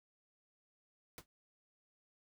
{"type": "noise with exponential decay", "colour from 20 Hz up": "pink", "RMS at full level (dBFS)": -45, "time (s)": [1.18, 1.26], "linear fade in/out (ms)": 0, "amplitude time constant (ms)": 16, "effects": []}